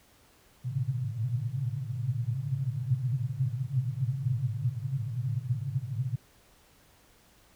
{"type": "band-pass noise", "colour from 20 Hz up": "white", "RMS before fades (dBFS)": -31, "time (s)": [0.64, 6.16], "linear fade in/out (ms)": 10, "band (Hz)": [110, 140], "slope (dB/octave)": 96, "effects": ["pink hiss -61 dBFS RMS until 7.55 s"]}